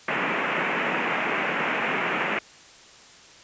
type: band-pass noise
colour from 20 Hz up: white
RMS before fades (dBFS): -26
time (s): 0.08-2.39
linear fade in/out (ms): 5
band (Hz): 150 to 2600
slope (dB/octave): 48
effects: white hiss -49 dBFS RMS until 3.43 s + resampled to 16000 Hz